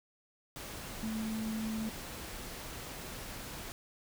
sine tone in noise, 220 Hz, A3, in tune, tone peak -34 dBFS, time 1.03-1.89 s, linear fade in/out 0 ms, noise pink, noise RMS -44 dBFS, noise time 0.56-3.72 s, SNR +7 dB, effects none

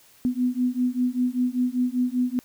sine beating tone pair, 246.9 / 252 Hz, B3 / B3, 0 / +35 cents, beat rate 5.1 Hz, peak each -24 / -24 dBFS, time 0.25-2.39 s, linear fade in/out 0 ms, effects white hiss -55 dBFS RMS until 2.44 s

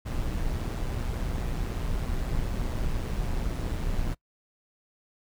brown noise with amplitude modulation, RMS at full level -27 dBFS, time 0.05-4.15 s, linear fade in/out 20 ms, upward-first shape sine, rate 121 Hz, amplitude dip 45%, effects noise-tail reverb RT60 0.1 s tail -23 dB re dry

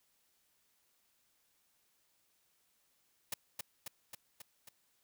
white noise with echo, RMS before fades -37 dBFS, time 3.32-3.34 s, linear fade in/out 5 ms, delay 270 ms, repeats 5, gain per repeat -3 dB, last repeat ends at 4.69 s, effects white hiss -75 dBFS RMS until 5.03 s

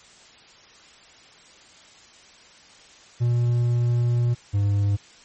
triangle tone pair in turn, 120.1 / 101.04 Hz, B2 / G#2, -48 / -47 cents, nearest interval minor third, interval 299 cents, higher first, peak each -16 dBFS, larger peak neither, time 3.2-4.35 / 4.53-4.97 s, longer first, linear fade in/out 20 ms, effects white hiss -50 dBFS RMS until 5.24 s + MP3 32 kbps

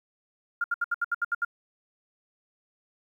sine tone bursts, 1405 Hz, F6, 10 cents sharp, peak -23 dBFS, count 9, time 0.61-1.449 s, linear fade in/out 5 ms, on 31 ms, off 70 ms, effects 10-bit

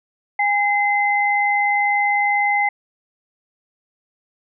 sine tone pair together, 817.1 / 2059 Hz, G#5 / C7, -28 / -28 cents, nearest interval octave + major third, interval 1600 cents, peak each -18 dBFS, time 0.39-2.69 s, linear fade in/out 5 ms, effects none

